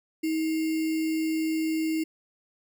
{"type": "tone with sample-and-hold", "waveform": "sine", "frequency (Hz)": 318.3, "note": "D#4", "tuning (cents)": 39, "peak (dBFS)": -24, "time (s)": [0.23, 2.04], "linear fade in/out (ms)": 10, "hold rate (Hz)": 2450, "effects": []}